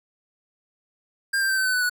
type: tone with pitch steps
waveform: square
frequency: 1600 / 1578 / 1556.2 / 1534.8 / 1513.7 / 1492.9 / 1472.3 Hz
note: G6 / G6 / G6 / G6 / F#6 / F#6 / F#6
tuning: +35 / +11 / -13 / -37 / +39 / +15 / -9 cents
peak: -21 dBFS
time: 1.33-1.897 s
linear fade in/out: 10 ms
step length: 81 ms
effects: none